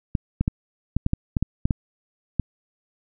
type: clicks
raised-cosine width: 5 ms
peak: -8 dBFS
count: 11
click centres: 0.152 / 0.41 / 0.479 / 0.966 / 1.064 / 1.134 / 1.368 / 1.426 / 1.655 / 1.708 / 2.397 s
effects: none